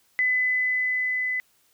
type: tone with level ramp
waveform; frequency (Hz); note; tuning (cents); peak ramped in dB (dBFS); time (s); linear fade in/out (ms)
sine; 2009; B6; +29; -19 to -24; 0.19-1.4; 0
effects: white hiss -64 dBFS RMS until 1.73 s